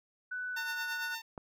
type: tone with pitch glide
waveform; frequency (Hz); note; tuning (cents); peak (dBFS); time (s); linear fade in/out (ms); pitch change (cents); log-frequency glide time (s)
sine; 1492 to 1470.6; F#6 to F#6; +14 to -11; -35; 0.31-1.15; 10; -25; 0.51-0.73
type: tone with tremolo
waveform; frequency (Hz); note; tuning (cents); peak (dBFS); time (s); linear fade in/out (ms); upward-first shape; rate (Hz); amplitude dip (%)
10% pulse; 905; A5; +48; -28; 0.56-1.22; 10; triangle; 8.9; 65
type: click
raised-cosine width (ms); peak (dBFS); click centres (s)
1; -28; 1.378
effects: none